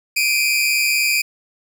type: tone pair together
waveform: sawtooth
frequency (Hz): 2348 / 2488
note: D7 / D#7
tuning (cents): -1 / -1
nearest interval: minor second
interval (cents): 100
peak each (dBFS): -15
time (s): 0.16-1.22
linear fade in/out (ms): 10
effects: none